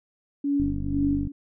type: tone with tremolo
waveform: sine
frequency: 283.3 Hz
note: C#4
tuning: 38 cents sharp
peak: -20 dBFS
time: 0.44-1.32 s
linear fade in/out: 5 ms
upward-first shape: sine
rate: 2 Hz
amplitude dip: 85%
type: click train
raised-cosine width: 5 ms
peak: -19 dBFS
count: 34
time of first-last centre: 0.6-1.272 s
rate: 49.1 Hz
effects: none